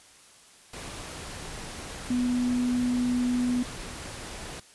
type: tone in noise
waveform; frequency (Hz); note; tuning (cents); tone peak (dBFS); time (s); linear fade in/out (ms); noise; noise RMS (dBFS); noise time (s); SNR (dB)
sine; 246.9; B3; 0; -23; 2.1-3.63; 5; pink; -39; 0.73-4.6; +13
effects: white hiss -54 dBFS RMS until 4.74 s + resampled to 24000 Hz